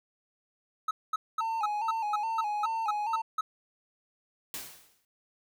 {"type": "tone bursts", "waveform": "triangle", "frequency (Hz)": 1284, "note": "E6", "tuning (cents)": -46, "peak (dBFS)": -24, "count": 11, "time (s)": [0.88, 3.41], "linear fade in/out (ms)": 5, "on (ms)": 30, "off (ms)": 220}
{"type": "tone with vibrato", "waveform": "triangle", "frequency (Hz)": 868, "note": "A5", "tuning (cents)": -24, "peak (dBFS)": -27, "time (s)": [1.4, 3.22], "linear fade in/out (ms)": 10, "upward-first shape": "square", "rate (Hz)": 2.4, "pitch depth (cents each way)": 66}
{"type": "noise with exponential decay", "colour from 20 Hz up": "white", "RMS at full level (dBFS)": -36, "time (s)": [4.54, 5.05], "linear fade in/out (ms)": 1, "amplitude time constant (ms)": 110}
{"effects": []}